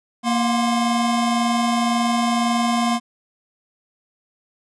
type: tone cluster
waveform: square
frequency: 233.7 / 723 / 1047 Hz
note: A#3 / F#5 / C6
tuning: +5 / -40 / +1 cents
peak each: -20 / -25 / -25 dBFS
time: 0.23-3 s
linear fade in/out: 50 ms
effects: resampled to 24000 Hz